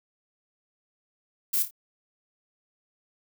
violet noise with echo, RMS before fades -25 dBFS, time 1.53-1.63 s, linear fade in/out 10 ms, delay 27 ms, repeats 3, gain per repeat -8 dB, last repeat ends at 1.711 s, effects none

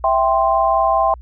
sine chord, C major, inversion first, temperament equal, 659.3 / 784 / 1046.5 Hz, E5 / G5 / C6, 0 / 0 / 0 cents, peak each -17 dBFS, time 0.04-1.14 s, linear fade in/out 2 ms, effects added 60 Hz sine -34 dBFS peak until 1.21 s

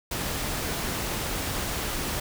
pink noise, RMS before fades -30 dBFS, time 0.11-2.2 s, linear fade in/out 5 ms, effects none

